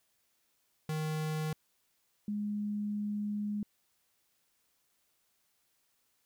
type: tone pair in turn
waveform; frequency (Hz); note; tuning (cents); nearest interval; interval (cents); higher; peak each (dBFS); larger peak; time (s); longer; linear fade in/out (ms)
square / sine; 155.56 / 207.6; D#3 / G#3; 0 / 0; perfect fourth; 500; second; -33 / -32; second; 0.89-1.53 / 2.28-3.63; second; 2
effects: white hiss -75 dBFS RMS until 6.25 s